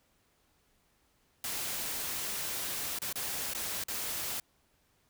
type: noise with dropouts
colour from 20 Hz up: white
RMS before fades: -36 dBFS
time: 1.44-4.4 s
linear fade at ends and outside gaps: 2 ms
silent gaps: 2.988-3.018 / 3.128-3.156 / 3.536-3.548 / 3.838-3.883 s
effects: pink hiss -71 dBFS RMS until 5.09 s

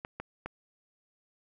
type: clicks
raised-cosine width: 0.5 ms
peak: -22 dBFS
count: 3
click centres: 0.049 / 0.2 / 0.46 s
effects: none

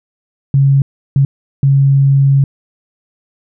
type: tone bursts at uneven times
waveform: sine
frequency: 137.8 Hz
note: C#3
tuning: 10 cents flat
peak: -6 dBFS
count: 3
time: 0.54-0.82 / 1.16-1.25 / 1.63-2.44 s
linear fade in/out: 2 ms
effects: none

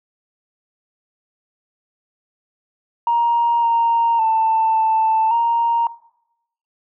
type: tone with pitch steps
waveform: sine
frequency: 939 / 928 / 889 / 884 / 932 Hz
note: A#5 / A#5 / A5 / A5 / A#5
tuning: +12 / -8 / +18 / +8 / -1 cents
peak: -13 dBFS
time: 3.07-5.87 s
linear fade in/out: 2 ms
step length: 560 ms
effects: noise-tail reverb RT60 0.8 s tail -19 dB re dry + tanh soft clip ceiling -9 dBFS

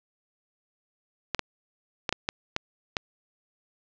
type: clicks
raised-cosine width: 0.2 ms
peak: -8 dBFS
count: 7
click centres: 1.347 / 1.393 / 2.092 / 2.126 / 2.289 / 2.564 / 2.968 s
effects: low-pass 5000 Hz 12 dB/octave

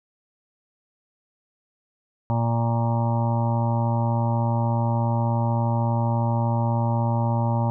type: harmonic tone with a mistuned harmonic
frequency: 116.54 Hz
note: A#2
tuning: in tune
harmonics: 1 / 2 / 3 / 5 / 6 / 7 / 8 / 9 / 10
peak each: -21 / -28 / -38 / -31 / -41 / -31 / -30 / -43 / -43 dBFS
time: 2.3-7.7 s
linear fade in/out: 0 ms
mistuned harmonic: 9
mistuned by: +37 cents
effects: none

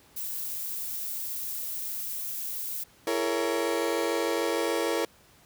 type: noise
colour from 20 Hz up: violet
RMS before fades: -34 dBFS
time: 0.16-2.84 s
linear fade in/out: 10 ms
type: chord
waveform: 35% pulse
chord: A# half-diminished seventh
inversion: second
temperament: just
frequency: 335.6 / 419.5 / 466.2 / 559.4 Hz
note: E4 / G#4 / A#4 / C#5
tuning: +31 / +17 / 0 / +16 cents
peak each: -29 / -32 / -28 / -31 dBFS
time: 3.07-5.05 s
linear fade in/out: 2 ms
effects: pink hiss -58 dBFS RMS until 5.45 s + high-pass 60 Hz 12 dB/octave

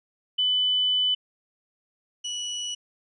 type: tone pair in turn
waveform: sine / 30% pulse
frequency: 3000 / 2942 Hz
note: F#7 / F#7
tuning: +23 / -11 cents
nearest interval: unison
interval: 34 cents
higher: first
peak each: -20 / -26 dBFS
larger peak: first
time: 0.38-1.15 / 2.24-2.75 s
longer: first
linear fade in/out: 10 ms
effects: resampled to 24000 Hz

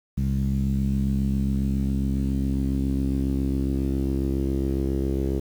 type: tone with low-pass filter sweep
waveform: sawtooth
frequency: 67.3 Hz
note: C2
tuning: 49 cents sharp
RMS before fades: -24 dBFS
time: 0.17-5.4 s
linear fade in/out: 10 ms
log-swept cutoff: 180 to 380 Hz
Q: 3.8
effects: 8-bit

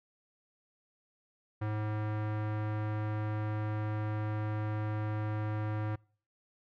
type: tone with low-pass filter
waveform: square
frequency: 106.8 Hz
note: G#2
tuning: 49 cents sharp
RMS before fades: -34 dBFS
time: 1.61-5.96 s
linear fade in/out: 10 ms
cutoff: 1600 Hz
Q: 1.2
effects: noise-tail reverb RT60 0.5 s tail -26 dB re dry

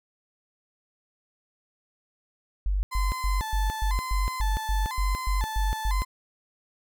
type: tone bursts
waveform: sine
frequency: 48.42 Hz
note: G1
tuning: 21 cents flat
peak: -22 dBFS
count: 12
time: 2.66-6.02 s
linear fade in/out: 0 ms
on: 170 ms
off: 120 ms
type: tone with vibrato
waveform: 35% pulse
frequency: 948 Hz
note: A#5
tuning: 29 cents sharp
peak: -29 dBFS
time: 2.91-6.05 s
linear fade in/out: 20 ms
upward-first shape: square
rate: 1 Hz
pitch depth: 140 cents each way
effects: none

